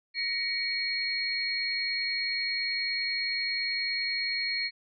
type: tone cluster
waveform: sine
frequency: 1897 / 2245 / 4284 Hz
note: A#6 / C#7 / C8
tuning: +30 / +21 / +40 cents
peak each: -37 / -31 / -30 dBFS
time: 0.14-4.71 s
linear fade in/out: 50 ms
effects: MP3 96 kbps